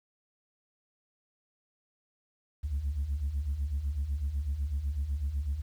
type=beating tone pair; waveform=sine; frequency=65.41 / 73.41 Hz; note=C2 / D2; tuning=0 / 0 cents; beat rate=8 Hz; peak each=-34 / -29 dBFS; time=2.63-5.62 s; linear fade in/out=20 ms; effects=tanh soft clip ceiling -25 dBFS + 10-bit